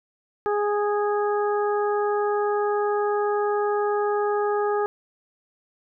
harmonic tone, 413.8 Hz, G#4, 6 cents flat, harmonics 1 / 2 / 3 / 4, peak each -22 / -27 / -30 / -36 dBFS, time 0.46-4.86 s, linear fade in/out 0 ms, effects none

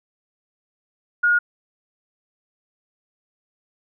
sine tone, 1435 Hz, F6, 47 cents sharp, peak -14 dBFS, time 1.23-1.39 s, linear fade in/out 10 ms, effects none

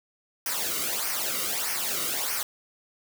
white noise with flanger, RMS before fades -29 dBFS, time 0.46-2.43 s, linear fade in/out 2 ms, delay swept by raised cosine 0.26 to 1.21 ms, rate 1.6 Hz, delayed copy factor -0.7, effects none

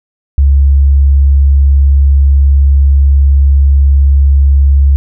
sine tone, 69.3 Hz, C#2, in tune, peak -3 dBFS, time 0.38-4.96 s, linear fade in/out 0 ms, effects none

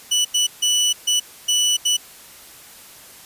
25% pulse tone bursts at uneven times, 2963 Hz, F#7, 2 cents sharp, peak -12 dBFS, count 6, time 0.11-0.25 / 0.34-0.47 / 0.62-0.93 / 1.07-1.2 / 1.48-1.77 / 1.85-1.97 s, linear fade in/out 10 ms, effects white hiss -43 dBFS RMS until 3.25 s + resampled to 32000 Hz

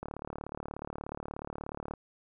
click train, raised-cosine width 1 ms, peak -24 dBFS, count 71, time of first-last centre 0.03-1.937 s, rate 36.7 Hz, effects none

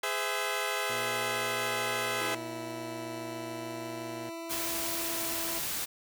10% pulse chord, Ab augmented, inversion none, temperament equal with one note detuned, 415.3 / 510.7 / 659.3 Hz, Ab4 / C5 / E5, 0 / -42 / 0 cents, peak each -26 dBFS, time 0.03-2.35 s, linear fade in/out 5 ms
10% pulse tone, 118.9 Hz, A#2, 35 cents sharp, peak -33 dBFS, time 0.89-4.3 s, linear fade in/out 10 ms
20% pulse tone with pitch glide, 328 to 332.2 Hz, E4 to E4, -9 to +13 cents, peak -33 dBFS, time 2.21-5.59 s, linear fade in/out 2 ms, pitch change +22 cents, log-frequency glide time 2.4-4.45 s
white noise, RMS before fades -34 dBFS, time 4.49-5.86 s, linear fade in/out 20 ms
effects none

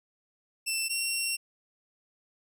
15% pulse tone pair in turn, 2676 / 2732 Hz, E7 / F7, +25 / -39 cents, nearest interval unison, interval 36 cents, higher second, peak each -21 dBFS, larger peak neither, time 0.66-0.89 / 0.89-1.37 s, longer second, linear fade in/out 20 ms, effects none

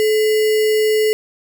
sine tone with sample-and-hold, 431.3 Hz, A4, 35 cents flat, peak -12 dBFS, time 0-1.13 s, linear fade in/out 0 ms, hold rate 2450 Hz, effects none

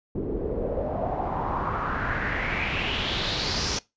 pink noise with low-pass filter sweep, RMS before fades -28 dBFS, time 0.15-3.79 s, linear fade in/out 5 ms, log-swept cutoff 350 to 5800 Hz, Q 4, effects noise-tail reverb RT60 0.2 s tail -21 dB re dry + resampled to 16000 Hz

